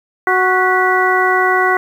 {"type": "harmonic tone with a mistuned harmonic", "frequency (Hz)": 370, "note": "F#4", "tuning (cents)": 0, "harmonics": [1, 2, 3, 4, 5], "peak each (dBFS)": [-17, -17, -17, -17, -17], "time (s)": [0.27, 1.77], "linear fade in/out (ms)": 2, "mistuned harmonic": 5, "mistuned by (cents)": 94, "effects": ["7-bit"]}